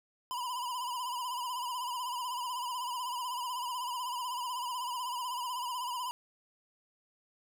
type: tone with vibrato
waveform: square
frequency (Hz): 987.8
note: B5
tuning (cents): 0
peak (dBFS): -35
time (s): 0.31-6.11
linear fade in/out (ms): 0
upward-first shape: sine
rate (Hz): 16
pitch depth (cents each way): 74
effects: none